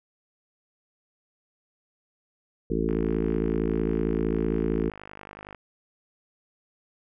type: harmonic tone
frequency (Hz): 55.5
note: A1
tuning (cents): +16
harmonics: 1 / 3 / 4 / 5 / 6 / 7 / 8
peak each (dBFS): -31 / -31 / -31 / -31 / -31 / -31 / -31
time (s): 2.7-4.9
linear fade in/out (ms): 5
type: click train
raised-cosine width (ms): 0.5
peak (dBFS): -26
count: 136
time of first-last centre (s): 2.89-5.547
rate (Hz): 50.8
effects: none